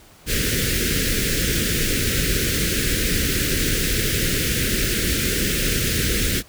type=band-stop noise; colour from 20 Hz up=pink; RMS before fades=-21 dBFS; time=0.26-6.43 s; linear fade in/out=50 ms; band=500 to 1500 Hz; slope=48 dB/octave; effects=pink hiss -49 dBFS RMS until 6.48 s